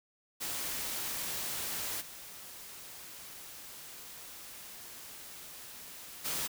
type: noise with level steps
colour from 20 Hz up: white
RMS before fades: -37 / -48 / -35 dBFS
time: 0.4-6.48 s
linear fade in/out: 20 ms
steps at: 2 / 6.24 s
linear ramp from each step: 20 ms
effects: none